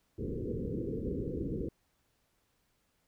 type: low-pass noise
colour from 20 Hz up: white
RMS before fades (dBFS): -36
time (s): 0.18-1.69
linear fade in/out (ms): 5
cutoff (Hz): 490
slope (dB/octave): 96
effects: pink hiss -75 dBFS RMS until 3.07 s